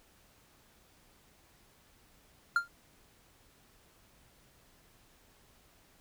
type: tone with exponential decay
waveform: triangle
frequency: 1396 Hz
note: F6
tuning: 1 cent flat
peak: -19 dBFS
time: 2.56-2.68 s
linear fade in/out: 2 ms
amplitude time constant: 26 ms
effects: pink hiss -64 dBFS RMS until 6 s